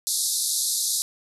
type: band-pass noise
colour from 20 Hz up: white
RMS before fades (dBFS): -25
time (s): 0.07-1.02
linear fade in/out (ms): 0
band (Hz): 3700 to 12000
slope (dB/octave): 96
effects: none